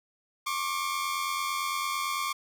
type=tone pair together; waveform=sawtooth; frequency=1085.8 / 1174.7 Hz; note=C#6 / D6; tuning=-36 / 0 cents; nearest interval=minor second; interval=136 cents; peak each=-28 dBFS; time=0.46-2.33 s; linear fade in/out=10 ms; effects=none